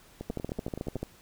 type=two click trains; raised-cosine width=2 ms; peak=-23 / -19 dBFS; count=9 / 11; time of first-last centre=0.21-0.965 / 0.3-1.03 s; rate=10.6 / 13.7 Hz; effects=pink hiss -57 dBFS RMS until 1.21 s